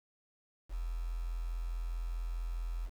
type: tone with quantisation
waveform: sine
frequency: 42.34 Hz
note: E1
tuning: 47 cents sharp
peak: -34 dBFS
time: 0.69-2.9 s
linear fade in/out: 50 ms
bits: 9
effects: none